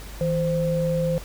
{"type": "tone pair together", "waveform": "sine", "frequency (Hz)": [161.3, 520], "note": ["E3", "C5"], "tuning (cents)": [-37, -11], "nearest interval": "octave + minor sixth", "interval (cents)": 2026, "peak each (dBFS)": -23, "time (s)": [0.21, 1.18], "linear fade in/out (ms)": 0, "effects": ["added 50 Hz sine -38 dBFS peak until 1.24 s", "pink hiss -42 dBFS RMS until 1.24 s"]}